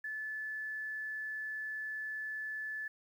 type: tone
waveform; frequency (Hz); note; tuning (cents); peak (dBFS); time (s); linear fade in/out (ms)
sine; 1735; A6; -25; -37; 0.04-2.88; 5
effects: 11-bit